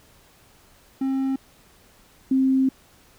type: tone pair in turn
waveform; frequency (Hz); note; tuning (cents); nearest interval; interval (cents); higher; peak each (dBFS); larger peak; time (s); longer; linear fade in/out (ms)
triangle / sine; 267.3 / 264.4; C4 / C4; +37 / +18; unison; 19; first; -19 / -16; second; 1.01-1.36 / 2.31-2.69; second; 5
effects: pink hiss -55 dBFS RMS until 3.18 s